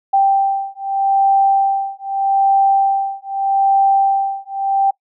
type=beating tone pair; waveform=sine; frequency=784 / 784.81 Hz; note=G5 / G5; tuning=0 / +2 cents; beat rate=0.81 Hz; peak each=-15 dBFS; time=0.13-4.91 s; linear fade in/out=10 ms; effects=noise-tail reverb RT60 0.1 s tail -23 dB re dry